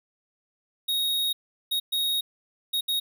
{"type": "tone bursts at uneven times", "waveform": "square", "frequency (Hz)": 3756, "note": "A#7", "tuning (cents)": 12, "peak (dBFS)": -24, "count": 5, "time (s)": [[0.88, 1.33], [1.71, 1.8], [1.92, 2.21], [2.73, 2.81], [2.88, 3]], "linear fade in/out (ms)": 10, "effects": []}